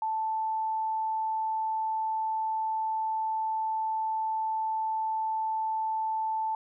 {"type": "tone", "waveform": "sine", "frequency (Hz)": 880, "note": "A5", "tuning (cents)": 0, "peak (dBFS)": -27, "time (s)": [0.02, 6.55], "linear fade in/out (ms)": 2, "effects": []}